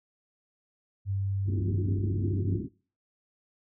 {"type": "tone", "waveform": "sine", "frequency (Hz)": 98, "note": "G2", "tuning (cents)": 0, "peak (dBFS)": -26, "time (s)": [1.05, 2.6], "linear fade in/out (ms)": 50}
{"type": "low-pass noise", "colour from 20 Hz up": "white", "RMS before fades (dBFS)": -33, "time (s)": [1.45, 2.69], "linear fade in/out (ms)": 50, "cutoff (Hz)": 380, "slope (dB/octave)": 96}
{"effects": ["noise-tail reverb RT60 0.4 s tail -23 dB re dry", "high-pass 60 Hz 12 dB/octave"]}